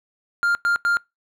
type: tone bursts at uneven times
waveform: triangle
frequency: 1400 Hz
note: F6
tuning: 4 cents sharp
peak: -15 dBFS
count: 3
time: 0.43-0.55 / 0.65-0.76 / 0.85-0.97 s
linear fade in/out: 0 ms
effects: noise-tail reverb RT60 0.2 s tail -24 dB re dry